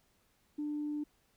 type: tone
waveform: sine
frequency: 297 Hz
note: D4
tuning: 20 cents sharp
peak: -33 dBFS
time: 0.58-1.04 s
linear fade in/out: 10 ms
effects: tanh soft clip ceiling -29 dBFS + pink hiss -72 dBFS RMS until 1.36 s